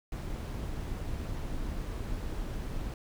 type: noise with amplitude modulation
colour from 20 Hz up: brown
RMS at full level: -34 dBFS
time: 0.12-2.94 s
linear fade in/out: 2 ms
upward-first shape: sine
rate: 278 Hz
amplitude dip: 35%
effects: none